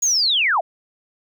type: linear sweep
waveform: sine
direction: down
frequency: 6830 to 577 Hz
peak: -15 dBFS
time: 0.02-0.61 s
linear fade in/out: 10 ms
type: noise with exponential decay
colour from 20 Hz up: blue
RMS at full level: -34 dBFS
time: 0.02-0.44 s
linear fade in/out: 5 ms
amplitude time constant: 91 ms
effects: none